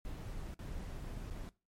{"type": "noise with dropouts", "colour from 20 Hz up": "brown", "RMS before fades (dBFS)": -43, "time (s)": [0.05, 1.49], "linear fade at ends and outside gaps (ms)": 0, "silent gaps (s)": [[0.542, 0.592], [1.301, 1.308]], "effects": ["noise-tail reverb RT60 0.3 s tail -21 dB re dry", "MP3 64 kbps"]}